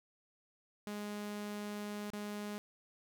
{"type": "tone with dropouts", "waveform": "sawtooth", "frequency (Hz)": 207.4, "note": "G#3", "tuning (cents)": -2, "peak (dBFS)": -36, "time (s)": [0.87, 2.58], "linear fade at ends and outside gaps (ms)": 0, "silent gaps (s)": [2.102, 2.133], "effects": ["13-bit"]}